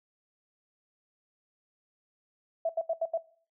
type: tone bursts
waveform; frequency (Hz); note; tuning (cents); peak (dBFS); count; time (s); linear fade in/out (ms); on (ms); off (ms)
sine; 659.3; E5; 0; -25; 5; 2.65-3.177; 5; 43; 78
effects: noise-tail reverb RT60 0.5 s tail -20 dB re dry